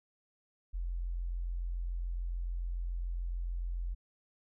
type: tone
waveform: sine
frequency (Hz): 43.49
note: F1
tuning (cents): -6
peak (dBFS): -33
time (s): 0.73-3.95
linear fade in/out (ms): 20
effects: none